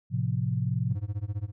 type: chord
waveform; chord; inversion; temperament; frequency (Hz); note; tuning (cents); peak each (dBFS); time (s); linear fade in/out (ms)
sine; F major; first; equal; 110 / 130.81 / 174.61; A2 / C3 / F3; 0 / 0 / 0; -29 / -28 / -32; 0.1-0.97; 50
type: tone with tremolo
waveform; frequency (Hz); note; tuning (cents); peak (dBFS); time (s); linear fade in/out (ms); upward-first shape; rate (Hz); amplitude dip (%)
triangle; 102.8; G#2; -17; -24; 0.89-1.52; 50; sine; 15; 95
effects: none